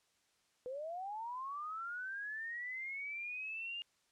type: linear sweep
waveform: sine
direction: up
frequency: 488.3 to 2837 Hz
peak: -40 dBFS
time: 0.66-3.82 s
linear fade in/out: 0 ms
effects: white hiss -75 dBFS RMS until 4.11 s + low-pass 8000 Hz 12 dB/octave